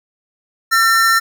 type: tone pair together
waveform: square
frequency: 1354 / 1807.4 Hz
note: E6 / A6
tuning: +46 / +46 cents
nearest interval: perfect fourth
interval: 500 cents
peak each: -14 dBFS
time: 0.71-1.2 s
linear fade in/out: 20 ms
effects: none